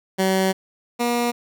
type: tone pair in turn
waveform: 15% pulse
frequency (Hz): 190 / 239.4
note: F#3 / A#3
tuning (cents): +46 / +46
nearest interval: major third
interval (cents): 400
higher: second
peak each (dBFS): -11 / -13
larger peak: first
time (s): 0.18-0.53 / 0.99-1.32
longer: first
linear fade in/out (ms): 20
effects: none